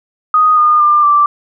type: tone with pitch steps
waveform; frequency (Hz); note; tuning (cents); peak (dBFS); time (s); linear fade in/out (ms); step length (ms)
sine; 1244.5 / 1219.6 / 1195.2 / 1171.3; D#6 / D#6 / D6 / D6; 0 / -35 / +30 / -5; -6; 0.34-1.26; 2; 230
effects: none